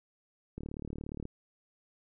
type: click train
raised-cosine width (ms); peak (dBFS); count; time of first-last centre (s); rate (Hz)
3; -27; 26; 0.58-1.254; 37.1
effects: none